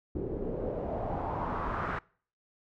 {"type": "noise with low-pass filter sweep", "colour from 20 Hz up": "pink", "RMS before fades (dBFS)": -34, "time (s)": [0.15, 1.99], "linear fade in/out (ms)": 5, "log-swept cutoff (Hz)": [350, 1500], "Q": 3.2, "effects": ["noise-tail reverb RT60 0.5 s tail -25 dB re dry"]}